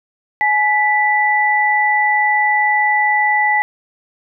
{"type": "tone pair together", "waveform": "sine", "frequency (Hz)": [844.6, 1975.5], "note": ["G#5", "B6"], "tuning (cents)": [29, 0], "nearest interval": "octave + minor third", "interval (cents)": 1471, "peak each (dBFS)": [-15, -14], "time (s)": [0.41, 3.62], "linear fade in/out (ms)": 0, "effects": []}